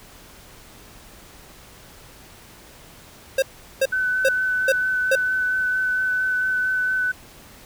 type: tone bursts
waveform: square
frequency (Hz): 535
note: C5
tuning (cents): +38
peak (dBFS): -16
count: 5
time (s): 3.38-5.155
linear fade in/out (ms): 5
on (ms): 43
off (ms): 390
type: tone with vibrato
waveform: sine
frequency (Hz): 1509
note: F#6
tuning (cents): +34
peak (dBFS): -19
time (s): 3.92-7.12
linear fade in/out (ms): 10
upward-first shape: sine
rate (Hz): 4.4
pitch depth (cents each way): 12
effects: pink hiss -46 dBFS RMS until 7.65 s